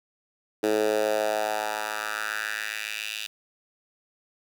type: tone with high-pass filter sweep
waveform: 10% pulse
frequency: 107.2 Hz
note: A2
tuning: 45 cents flat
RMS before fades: -28 dBFS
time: 0.63-3.27 s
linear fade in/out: 5 ms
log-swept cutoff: 370 to 3100 Hz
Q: 2.8
effects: none